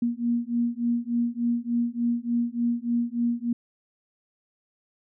sine beating tone pair, 235.5 / 238.9 Hz, A#3 / A#3, +18 / +43 cents, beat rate 3.4 Hz, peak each -26 dBFS, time 0.02-3.53 s, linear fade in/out 5 ms, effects none

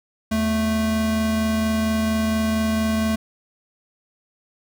square tone pair together, 81.44 / 220 Hz, E2 / A3, -20 / 0 cents, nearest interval octave + perfect fourth, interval 1720 cents, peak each -29 / -20 dBFS, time 0.31-3.16 s, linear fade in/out 10 ms, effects none

